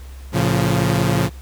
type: chord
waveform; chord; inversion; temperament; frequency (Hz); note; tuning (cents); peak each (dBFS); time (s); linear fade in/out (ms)
sawtooth; A augmented; none; equal with one note detuned; 112.77 / 138.59 / 174.61; A2 / C#3 / E#3; +43 / 0 / 0; -16; 0.32-1.3; 50
effects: added 66 Hz sine -33 dBFS peak until 1.41 s + pink hiss -47 dBFS RMS until 1.41 s